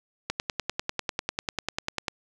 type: click train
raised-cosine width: 0.2 ms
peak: -10 dBFS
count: 19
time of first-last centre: 0.3-2.082 s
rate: 10.1 Hz
effects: none